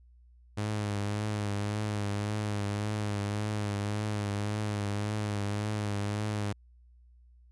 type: tone with vibrato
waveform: sawtooth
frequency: 103.83 Hz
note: G#2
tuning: in tune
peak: -26 dBFS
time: 0.57-6.53 s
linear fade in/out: 10 ms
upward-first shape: triangle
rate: 1.8 Hz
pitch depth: 49 cents each way
effects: added 60 Hz sine -55 dBFS peak until 7.51 s + resampled to 24000 Hz